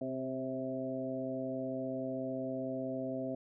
harmonic tone with a mistuned harmonic, 130.81 Hz, C3, in tune, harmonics 1 / 2 / 3 / 4 / 5, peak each -47 / -38 / -45 / -42 / -40 dBFS, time 0.01-3.35 s, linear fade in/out 5 ms, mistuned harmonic 4, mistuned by +21 cents, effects none

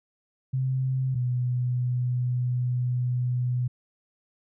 sine tone pair in turn, 130.81 / 124.2 Hz, C3 / B2, 0 / +10 cents, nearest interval minor second, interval 90 cents, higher first, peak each -23 dBFS, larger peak neither, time 0.53-1.15 / 1.15-3.68 s, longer second, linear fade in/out 10 ms, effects none

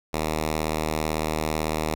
5% pulse tone, 78 Hz, D#2, 5 cents sharp, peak -13 dBFS, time 0.13-1.95 s, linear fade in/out 10 ms, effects none

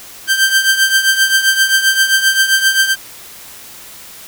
sawtooth tone with tremolo, 1568 Hz, G6, in tune, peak -3 dBFS, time 0.27-2.96 s, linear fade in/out 50 ms, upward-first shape triangle, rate 7.6 Hz, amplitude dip 75%, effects white hiss -35 dBFS RMS until 4.27 s

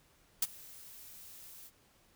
blue noise with ADSR envelope, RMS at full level -28 dBFS, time 0.42-1.71 s, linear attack 5 ms, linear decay 33 ms, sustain -24 dB, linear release 47 ms, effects pink hiss -67 dBFS RMS until 2.15 s

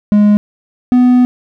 triangle tone pair in turn, 207.7 / 248.7 Hz, G#3 / B3, 0 / +12 cents, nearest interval minor third, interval 312 cents, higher second, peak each -3 dBFS, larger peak neither, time 0.12-0.37 / 0.92-1.25 s, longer second, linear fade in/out 0 ms, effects none

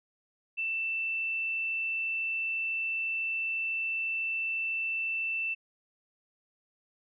sine tone, 2666 Hz, E7, 19 cents sharp, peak -29 dBFS, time 0.57-5.55 s, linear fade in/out 20 ms, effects none

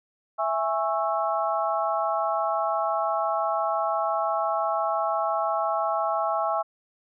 harmonic tone with a mistuned harmonic, 220 Hz, A3, in tune, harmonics 3 / 4 / 5 / 6, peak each -27 / -28 / -29 / -30 dBFS, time 0.38-6.63 s, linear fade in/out 20 ms, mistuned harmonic 4, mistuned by -110 cents, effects none

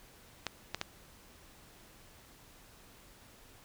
clicks, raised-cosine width 0.2 ms, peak -16 dBFS, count 3, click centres 0.467 / 0.746 / 0.814 s, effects pink hiss -58 dBFS RMS until 3.64 s

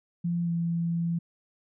sine tone with pitch glide, 171.9 to 168.85 Hz, F3 to E3, -27 to +42 cents, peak -25 dBFS, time 0.24-1.19 s, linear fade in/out 10 ms, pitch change -31 cents, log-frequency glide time 0.44-0.5 s, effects none

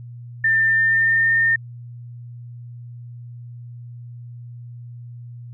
sine tone with pitch glide, 1793 to 1819.1 Hz, A6 to A#6, +32 to -43 cents, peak -14 dBFS, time 0.44-1.56 s, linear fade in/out 5 ms, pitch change +25 cents, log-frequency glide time 0.64-1.32 s, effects added 120 Hz sine -34 dBFS peak until 5.53 s

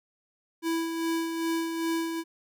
square tone with tremolo, 329.6 Hz, E4, in tune, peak -26 dBFS, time 0.62-2.24 s, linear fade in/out 50 ms, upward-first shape sine, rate 2.5 Hz, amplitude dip 45%, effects none

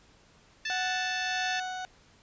harmonic tone, 880 Hz, A5, in tune, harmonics 2 / 3 / 4 / 5 / 6 / 7, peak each -33 / -37 / -39 / -41 / -43 / -44 dBFS, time 0.65-1.6 s, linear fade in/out 5 ms
30% pulse tone with tremolo, 741 Hz, F#5, 2 cents sharp, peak -28 dBFS, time 0.7-1.85 s, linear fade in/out 0 ms, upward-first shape sine, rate 1.6 Hz, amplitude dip 35%
effects pink hiss -60 dBFS RMS until 2.22 s + resampled to 16000 Hz

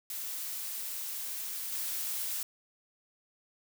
blue noise with level steps, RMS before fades -38 / -35 dBFS, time 0.1-2.43 s, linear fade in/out 2 ms, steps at 1.72 s, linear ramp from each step 5 ms, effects none

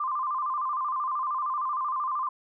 sine tone with vibrato, 1112 Hz, C#6, 5 cents sharp, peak -26 dBFS, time 0-2.29 s, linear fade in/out 5 ms, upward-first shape square, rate 13 Hz, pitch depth 110 cents each way, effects none

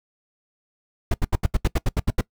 brown noise bursts, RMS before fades -18 dBFS, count 11, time 1.11-2.211 s, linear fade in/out 5 ms, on 31 ms, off 76 ms, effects noise-tail reverb RT60 0.1 s tail -22 dB re dry

